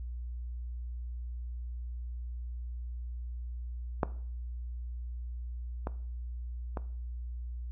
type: clicks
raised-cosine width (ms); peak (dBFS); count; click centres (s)
1; -12 / -20 / -21; 3; 4.032 / 5.871 / 6.772
effects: noise-tail reverb RT60 0.5 s tail -17 dB re dry + added 60 Hz sine -36 dBFS peak until 7.71 s